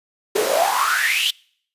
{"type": "noise with high-pass filter sweep", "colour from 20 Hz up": "pink", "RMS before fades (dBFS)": -19, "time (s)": [0.35, 1.31], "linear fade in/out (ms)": 10, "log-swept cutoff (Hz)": [380, 3400], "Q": 9.1, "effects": ["noise-tail reverb RT60 0.6 s tail -26 dB re dry", "resampled to 32000 Hz"]}